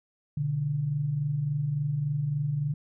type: tone pair together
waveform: sine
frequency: 123.17 / 146.7 Hz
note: B2 / D3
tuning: -4 / -2 cents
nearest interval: minor third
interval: 302 cents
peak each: -34 / -26 dBFS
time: 0.37-2.74 s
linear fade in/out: 5 ms
effects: none